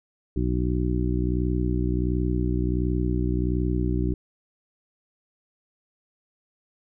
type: harmonic tone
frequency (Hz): 61.4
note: B1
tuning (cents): -9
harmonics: 1 / 2 / 3 / 4 / 5 / 6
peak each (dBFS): -25 / -28 / -30 / -35 / -29 / -32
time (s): 0.36-4.14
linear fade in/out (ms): 5
effects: none